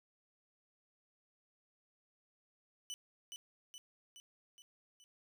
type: tone with echo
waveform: 25% pulse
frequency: 2985 Hz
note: F#7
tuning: 15 cents sharp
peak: -38 dBFS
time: 2.9-2.94 s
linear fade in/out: 0 ms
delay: 420 ms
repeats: 5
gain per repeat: -4 dB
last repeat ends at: 5.04 s
effects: none